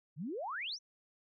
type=exponential sweep; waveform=sine; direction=up; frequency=130 to 6272 Hz; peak=-37 dBFS; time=0.16-0.79 s; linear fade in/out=50 ms; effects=none